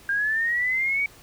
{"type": "linear sweep", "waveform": "sine", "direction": "up", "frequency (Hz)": [1595, 2273], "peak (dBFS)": -21, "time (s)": [0.09, 1.06], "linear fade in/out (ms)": 2, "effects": ["pink hiss -50 dBFS RMS until 1.22 s"]}